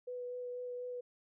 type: tone with vibrato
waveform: sine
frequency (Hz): 493.9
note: B4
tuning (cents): 0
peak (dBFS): -39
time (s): 0.07-1.01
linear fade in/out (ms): 10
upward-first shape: sine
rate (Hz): 4.1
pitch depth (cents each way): 10
effects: none